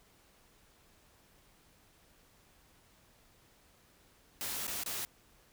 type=noise with dropouts; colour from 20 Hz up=white; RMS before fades=-38 dBFS; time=4.41-5.05 s; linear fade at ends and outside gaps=0 ms; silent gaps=4.669-4.678 / 4.835-4.861 s; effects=pink hiss -65 dBFS RMS until 5.52 s